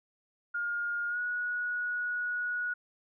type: tone with pitch glide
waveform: sine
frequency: 1419 to 1458.9 Hz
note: F6 to F#6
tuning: +27 to -25 cents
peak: -30 dBFS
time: 0.54-2.74 s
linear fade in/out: 10 ms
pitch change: +48 cents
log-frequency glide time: 1.09-1.18 s
effects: none